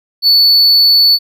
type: tone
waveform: triangle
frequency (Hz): 4460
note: C#8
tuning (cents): +10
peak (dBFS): -4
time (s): 0.22-1.19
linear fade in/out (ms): 50
effects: none